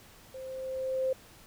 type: tone with level ramp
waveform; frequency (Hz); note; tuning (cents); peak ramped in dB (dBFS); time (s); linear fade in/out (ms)
sine; 523.3; C5; 0; -40 to -25; 0.34-1.13; 5
effects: pink hiss -55 dBFS RMS until 1.46 s